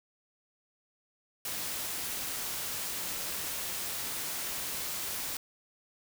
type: noise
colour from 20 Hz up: white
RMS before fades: -36 dBFS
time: 1.45-5.37 s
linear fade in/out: 2 ms
effects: none